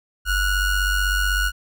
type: ring-modulated tone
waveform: square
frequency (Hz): 711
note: F5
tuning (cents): +31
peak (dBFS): -16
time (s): 0.25-1.52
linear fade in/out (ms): 50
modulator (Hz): 759
effects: none